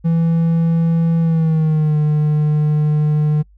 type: tone with pitch glide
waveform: triangle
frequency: 165.7 to 151.07 Hz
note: E3 to D3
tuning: +9 to +49 cents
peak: -10 dBFS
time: 0.04-3.43 s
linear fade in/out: 20 ms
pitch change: -160 cents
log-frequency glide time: 1.2-1.97 s
effects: noise-tail reverb RT60 0.1 s tail -26 dB re dry + added 50 Hz sine -45 dBFS peak until 3.57 s